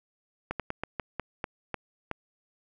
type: slowing click train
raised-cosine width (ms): 0.5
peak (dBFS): -16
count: 9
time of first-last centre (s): 0.51-2.113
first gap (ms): 87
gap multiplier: 1.23
effects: none